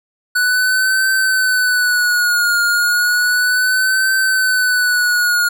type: tone with vibrato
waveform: square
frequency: 1480 Hz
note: F#6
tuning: in tune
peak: -13 dBFS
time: 0.35-5.49 s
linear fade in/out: 10 ms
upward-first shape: triangle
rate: 0.33 Hz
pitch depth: 75 cents each way
effects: none